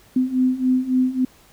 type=beating tone pair; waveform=sine; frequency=253.8 / 257.4 Hz; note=B3 / C4; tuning=+47 / -28 cents; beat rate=3.6 Hz; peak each=-21 / -18 dBFS; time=0.16-1.25 s; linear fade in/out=5 ms; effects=pink hiss -52 dBFS RMS until 1.52 s